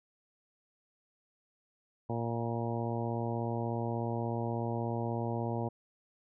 harmonic tone with a mistuned harmonic, 116.54 Hz, A#2, in tune, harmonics 1 / 2 / 3 / 4 / 5 / 6 / 7 / 8, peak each -35 / -38 / -40 / -41 / -42 / -43 / -43 / -44 dBFS, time 2.09-5.69 s, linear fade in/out 10 ms, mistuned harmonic 8, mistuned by +25 cents, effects none

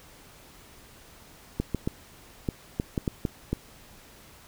clicks, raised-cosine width 3 ms, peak -13 dBFS, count 9, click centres 1.6 / 1.747 / 1.875 / 2.488 / 2.799 / 2.978 / 3.078 / 3.252 / 3.53 s, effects pink hiss -52 dBFS RMS until 4.47 s

